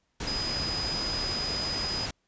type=tone in noise; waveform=sine; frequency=4978 Hz; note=D#8; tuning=in tune; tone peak=-30 dBFS; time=0.27-2.06 s; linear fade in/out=5 ms; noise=pink; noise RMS=-34 dBFS; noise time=0.2-2.11 s; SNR=+1 dB; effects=pink hiss -74 dBFS RMS until 2.27 s + resampled to 16000 Hz